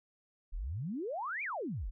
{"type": "exponential two-way sweep", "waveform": "sine", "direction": "up then down", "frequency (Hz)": [32.75, 2489, 32.75], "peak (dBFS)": -35, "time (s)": [0.52, 1.91], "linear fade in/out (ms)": 20, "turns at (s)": 1.43, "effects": []}